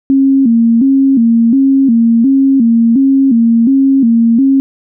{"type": "tone with vibrato", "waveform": "sine", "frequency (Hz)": 249.8, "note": "B3", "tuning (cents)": 20, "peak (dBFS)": -5, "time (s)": [0.1, 4.6], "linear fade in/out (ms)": 0, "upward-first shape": "square", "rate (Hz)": 1.4, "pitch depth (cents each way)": 140, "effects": []}